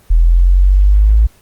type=exponential sweep; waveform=sine; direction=up; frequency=40.47 to 55 Hz; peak=-5 dBFS; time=0.1-1.27 s; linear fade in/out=10 ms; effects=pink hiss -48 dBFS RMS until 1.41 s + Opus 24 kbps